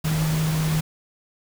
sine tone in noise, 156.9 Hz, D#3, 15 cents sharp, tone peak -20 dBFS, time 0.04-0.81 s, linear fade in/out 10 ms, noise pink, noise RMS -30 dBFS, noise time 0.04-0.81 s, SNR +7 dB, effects none

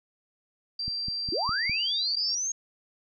sine tone, 4709 Hz, D8, 4 cents sharp, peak -29 dBFS, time 0.79-2.35 s, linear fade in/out 5 ms
click train, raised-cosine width 5 ms, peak -25 dBFS, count 5, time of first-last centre 0.88-1.696 s, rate 4.9 Hz
sine linear sweep, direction up, 281 to 6600 Hz, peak -27 dBFS, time 1.32-2.52 s, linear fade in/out 5 ms
effects none

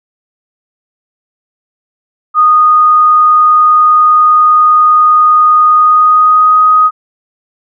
sine tone with pitch glide, 1235 to 1251.5 Hz, D#6 to D#6, -13 to +10 cents, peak -3 dBFS, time 2.34-6.91 s, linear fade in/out 50 ms, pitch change +23 cents, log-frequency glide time 5.68-6.59 s, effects none

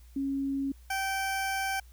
sine / 20% pulse tone pair in turn, 274.3 / 775.8 Hz, C#4 / G5, -18 / -18 cents, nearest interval octave + tritone, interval 1800 cents, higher second, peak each -28 / -24 dBFS, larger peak second, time 0.16-0.72 / 0.9-1.8 s, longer second, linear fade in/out 5 ms, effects added 60 Hz sine -50 dBFS peak until 1.92 s + white hiss -64 dBFS RMS until 1.92 s

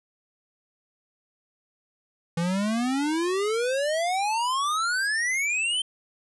square exponential sweep, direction up, 164.81 to 3136 Hz, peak -24 dBFS, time 2.37-5.82 s, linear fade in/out 5 ms, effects resampled to 24000 Hz

